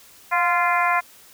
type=harmonic tone with a mistuned harmonic; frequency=346.4 Hz; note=F4; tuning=14 cents flat; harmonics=2 / 3 / 4 / 5 / 6 / 7; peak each=-23 / -21 / -25 / -27 / -25 / -30 dBFS; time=0.31-1.01 s; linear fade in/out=20 ms; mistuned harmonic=2; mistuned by=+36 cents; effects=white hiss -49 dBFS RMS until 1.33 s